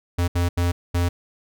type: tone bursts at uneven times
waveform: square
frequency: 87.3 Hz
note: F2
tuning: in tune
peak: -19 dBFS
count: 4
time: 0.18-0.28 / 0.35-0.49 / 0.57-0.72 / 0.94-1.09 s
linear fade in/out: 10 ms
effects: none